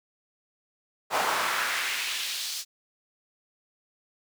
brown noise with high-pass filter sweep, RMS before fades -29 dBFS, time 1.1-2.65 s, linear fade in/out 50 ms, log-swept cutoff 780 to 5200 Hz, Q 1.5, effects none

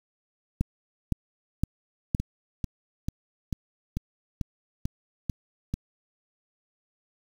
two click trains, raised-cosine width 5 ms, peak -11 / -16 dBFS, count 4 / 9, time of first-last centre 0.61-2.148 / 2.2-5.74 s, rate 1.95 / 2.26 Hz, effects 7-bit

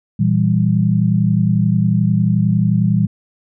sine chord, E diminished, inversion second, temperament equal, 116.54 / 164.81 / 196 Hz, Bb2 / E3 / G3, 0 / 0 / 0 cents, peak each -16 dBFS, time 0.19-3.07 s, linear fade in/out 10 ms, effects none

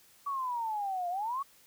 sine exponential two-way sweep, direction down then up, 1144 to 691 to 1144 Hz, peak -31 dBFS, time 0.26-1.43 s, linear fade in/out 10 ms, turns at 1.09 s, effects white hiss -61 dBFS RMS until 1.66 s

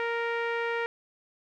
sawtooth tone with low-pass filter, 466.2 Hz, A#4, in tune, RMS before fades -30 dBFS, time 0-0.86 s, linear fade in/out 0 ms, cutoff 2100 Hz, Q 2.4, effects none

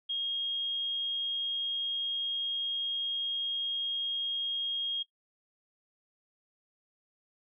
sine tone, 3255 Hz, G#7, 36 cents flat, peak -30 dBFS, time 0.09-5.03 s, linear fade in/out 10 ms, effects noise-tail reverb RT60 0.1 s tail -18 dB re dry

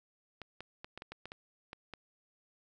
clicks, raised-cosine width 0.3 ms, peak -28 dBFS, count 10, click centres 0.417 / 0.606 / 0.845 / 0.976 / 1.021 / 1.12 / 1.256 / 1.319 / 1.731 / 1.937 s, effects none

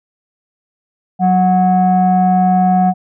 sine tone pair together, 185 / 735.3 Hz, F#3 / F#5, 0 / -11 cents, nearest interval 2 octaves, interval 2389 cents, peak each -10 dBFS, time 1.19-2.94 s, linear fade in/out 50 ms, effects tanh soft clip ceiling -4 dBFS

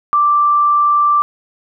sine tone, 1174.7 Hz, D6, in tune, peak -9 dBFS, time 0.13-1.22 s, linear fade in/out 0 ms, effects none

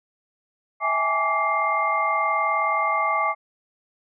sine tone cluster, 651 / 807 / 846 / 1160 / 2107 Hz, E5 / G#5 / G#5 / D6 / C7, -22 / -50 / +32 / -22 / +12 cents, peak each -29 / -31 / -27 / -22 / -27 dBFS, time 0.8-3.35 s, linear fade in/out 50 ms, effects none

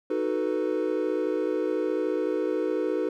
triangle chord, B dominant seventh, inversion first, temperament equal, 311.1 / 370 / 440 / 493.9 Hz, D#4 / F#4 / A4 / B4, 0 / 0 / 0 / 0 cents, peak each -28 dBFS, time 0.1-3.09 s, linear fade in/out 5 ms, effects none

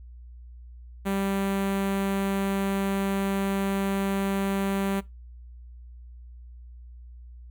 sawtooth tone with notch filter, 196 Hz, G3, in tune, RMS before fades -27 dBFS, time 1.05-5.01 s, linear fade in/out 20 ms, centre 5200 Hz, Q 1.1, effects noise-tail reverb RT60 0.2 s tail -20 dB re dry + added 60 Hz sine -42 dBFS peak until 7.5 s

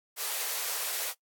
white high-pass noise, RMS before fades -33 dBFS, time 0.16-1.14 s, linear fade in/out 50 ms, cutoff 410 Hz, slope 48 dB/octave, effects noise-tail reverb RT60 0.1 s tail -19 dB re dry + AAC 64 kbps

